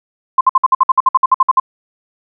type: tone bursts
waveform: sine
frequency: 1046.5 Hz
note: C6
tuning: in tune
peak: -5 dBFS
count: 15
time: 0.38-1.599 s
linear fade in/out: 5 ms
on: 29 ms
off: 56 ms
effects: none